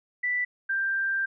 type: tone pair in turn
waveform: sine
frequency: 1975.5 / 1579.9 Hz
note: B6 / G6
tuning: 0 / +13 cents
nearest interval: major third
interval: 387 cents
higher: first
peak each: -24 dBFS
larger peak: neither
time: 0.23-0.45 / 0.69-1.26 s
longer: second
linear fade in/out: 10 ms
effects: none